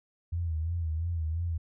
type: tone with vibrato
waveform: sine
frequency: 82.3 Hz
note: E2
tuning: 2 cents flat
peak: -28 dBFS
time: 0.32-1.58 s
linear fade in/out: 10 ms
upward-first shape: sine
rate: 2.9 Hz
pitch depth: 85 cents each way
effects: none